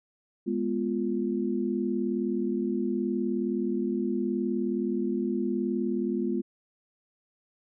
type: chord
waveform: sine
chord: F diminished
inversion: first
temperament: equal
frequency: 207.7 / 246.9 / 349.2 Hz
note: Ab3 / Cb4 / F4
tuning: 0 / 0 / 0 cents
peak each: -30 dBFS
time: 0.46-6.42 s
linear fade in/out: 20 ms
effects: none